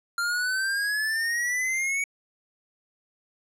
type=exponential sweep; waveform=square; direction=up; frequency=1386 to 2251 Hz; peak=-25 dBFS; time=0.18-2.04 s; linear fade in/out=2 ms; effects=low-pass 12000 Hz 12 dB/octave